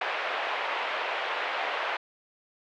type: band-pass noise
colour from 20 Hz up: pink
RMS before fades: -31 dBFS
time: 0.01-1.97 s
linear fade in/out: 5 ms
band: 560 to 3000 Hz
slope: 24 dB/octave
effects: none